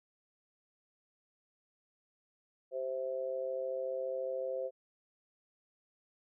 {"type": "tone with amplitude modulation", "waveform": "sine", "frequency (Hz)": 523.3, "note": "C5", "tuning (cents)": 0, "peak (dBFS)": -30, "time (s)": [2.71, 4.71], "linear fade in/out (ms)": 50, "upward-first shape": "sine", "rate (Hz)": 134, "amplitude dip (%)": 85, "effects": []}